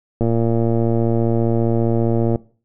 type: click train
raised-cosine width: 2 ms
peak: -6 dBFS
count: 248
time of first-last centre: 0.21-2.358 s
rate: 115 Hz
effects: noise-tail reverb RT60 0.4 s tail -20 dB re dry